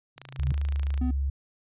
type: tone with exponential growth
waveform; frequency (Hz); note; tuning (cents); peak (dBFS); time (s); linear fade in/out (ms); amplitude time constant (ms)
sine; 133.8; C3; +39; -22; 0.16-0.52; 2; 77
type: click train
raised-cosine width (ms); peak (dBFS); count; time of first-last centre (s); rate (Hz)
0.2; -24; 23; 0.18-0.977; 27.6
type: tone with pitch glide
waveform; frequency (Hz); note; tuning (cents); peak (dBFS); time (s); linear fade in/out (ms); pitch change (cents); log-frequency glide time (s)
sine; 72 to 68.83; D2 to C#2; -34 to -12; -24; 0.39-1.3; 5; -78; 0.52-1.03
type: tone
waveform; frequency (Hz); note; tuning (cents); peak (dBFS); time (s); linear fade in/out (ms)
triangle; 252.1; B3; +36; -25; 1.01-1.11; 5
effects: resampled to 8000 Hz